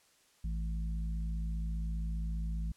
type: harmonic tone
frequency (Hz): 55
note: A1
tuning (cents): 0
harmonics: 1 / 3 / 4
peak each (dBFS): -33 / -41 / -52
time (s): 0.44-2.72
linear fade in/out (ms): 5
effects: white hiss -67 dBFS RMS until 2.76 s + low-pass 10000 Hz 12 dB/octave